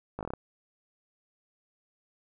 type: slowing click train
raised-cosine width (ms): 1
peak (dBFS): -21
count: 7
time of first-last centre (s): 0.19-0.336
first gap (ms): 18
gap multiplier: 1.12
effects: none